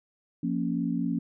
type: chord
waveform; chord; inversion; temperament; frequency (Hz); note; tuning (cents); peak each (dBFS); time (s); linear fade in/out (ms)
sine; Bb minor; second; equal; 174.61 / 233.1 / 277.2; F3 / Bb3 / Db4; 0 / 0 / 0; -30; 0.43-1.19; 5
effects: none